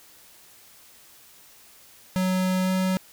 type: tone with pitch glide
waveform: square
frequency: 185.5 to 186.9 Hz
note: F#3 to F#3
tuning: +5 to +18 cents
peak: -22 dBFS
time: 2.16-2.97 s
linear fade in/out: 0 ms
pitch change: +13 cents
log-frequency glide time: 2.63-2.7 s
effects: white hiss -52 dBFS RMS until 3.12 s